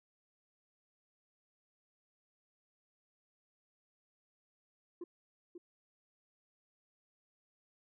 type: tone with echo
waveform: sine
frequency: 349.2 Hz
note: F4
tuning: in tune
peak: -38 dBFS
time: 5.01-5.04 s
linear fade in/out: 5 ms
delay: 540 ms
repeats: 1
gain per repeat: -8 dB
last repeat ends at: 5.58 s
effects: tanh soft clip ceiling -40 dBFS